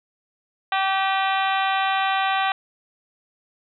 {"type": "harmonic tone with a mistuned harmonic", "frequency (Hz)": 386, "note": "G4", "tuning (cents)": -27, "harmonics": [2, 3, 4, 5, 6, 7, 8, 9, 10], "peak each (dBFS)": [-22, -26, -28, -30, -32, -33, -34, -35, -36], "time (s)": [0.72, 2.52], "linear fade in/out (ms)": 2, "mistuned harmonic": 6, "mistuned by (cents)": 63, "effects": []}